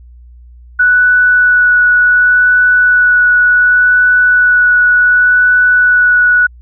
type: tone with vibrato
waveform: sine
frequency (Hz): 1477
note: F#6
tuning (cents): -3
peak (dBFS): -5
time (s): 0.79-6.47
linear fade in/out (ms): 10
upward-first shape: sine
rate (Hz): 0.68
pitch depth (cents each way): 9
effects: added 60 Hz sine -34 dBFS peak until 6.61 s